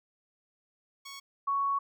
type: tone pair in turn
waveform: 10% pulse / sine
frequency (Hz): 1108.7 / 1113.3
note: C#6 / C#6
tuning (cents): 0 / +7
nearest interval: unison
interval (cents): 7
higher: second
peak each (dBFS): -34 / -26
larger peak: second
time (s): 1.05-1.2 / 1.47-1.79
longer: second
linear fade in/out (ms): 10
effects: none